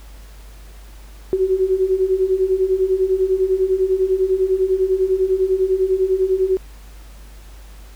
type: beating tone pair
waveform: sine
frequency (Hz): 370 / 380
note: F#4 / F#4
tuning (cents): 0 / +46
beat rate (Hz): 10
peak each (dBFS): -20 / -16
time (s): 1.33-6.57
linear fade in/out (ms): 0
effects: added 50 Hz sine -37 dBFS peak until 7.95 s + pink hiss -48 dBFS RMS until 7.95 s